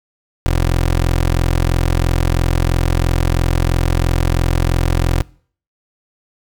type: tone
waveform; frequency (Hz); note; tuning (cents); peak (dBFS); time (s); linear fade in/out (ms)
20% pulse; 43; F1; -26; -8; 0.46-5.22; 0
effects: noise-tail reverb RT60 0.5 s tail -23 dB re dry